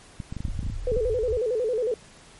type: clicks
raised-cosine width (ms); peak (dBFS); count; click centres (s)
5; -20; 12; 0.202 / 0.325 / 0.367 / 0.405 / 0.452 / 0.483 / 0.592 / 0.63 / 0.666 / 0.7 / 0.92 / 0.97
type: low-pass noise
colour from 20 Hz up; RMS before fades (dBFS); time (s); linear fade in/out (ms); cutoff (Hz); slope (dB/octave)
pink; -31; 0.44-1.38; 5; 110; 96
type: tone with vibrato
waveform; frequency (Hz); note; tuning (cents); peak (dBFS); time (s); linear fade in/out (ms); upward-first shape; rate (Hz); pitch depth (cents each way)
sine; 466.2; A#4; 0; -22; 0.87-1.94; 2; square; 11; 120
effects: pink hiss -50 dBFS RMS until 2.39 s + MP3 48 kbps